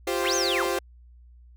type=chord; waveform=sawtooth; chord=F suspended second; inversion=none; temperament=equal with one note detuned; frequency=348 / 392 / 523.3 Hz; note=F4 / G4 / C5; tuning=-6 / 0 / 0 cents; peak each=-25 dBFS; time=0.07-0.79 s; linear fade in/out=5 ms
type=linear two-way sweep; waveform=sine; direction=up then down; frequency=110 to 6580 to 110 Hz; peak=-25 dBFS; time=0.22-0.67 s; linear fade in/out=50 ms; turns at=0.35 s
effects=added 60 Hz sine -48 dBFS peak until 1.56 s